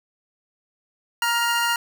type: tone pair together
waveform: 25% pulse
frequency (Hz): 941 / 1404.2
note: A#5 / F6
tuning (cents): +16 / +9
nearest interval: perfect fifth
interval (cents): 693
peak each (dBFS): -19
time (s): 1.22-1.76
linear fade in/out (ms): 2
effects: none